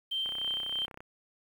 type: tone with tremolo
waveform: sine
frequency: 3136 Hz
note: G7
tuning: in tune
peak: -29 dBFS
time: 0.11-0.86 s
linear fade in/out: 10 ms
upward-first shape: sine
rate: 3.2 Hz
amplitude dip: 40%
type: click train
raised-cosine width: 0.5 ms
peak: -30 dBFS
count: 25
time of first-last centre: 0.26-1.005 s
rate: 32.2 Hz
effects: 9-bit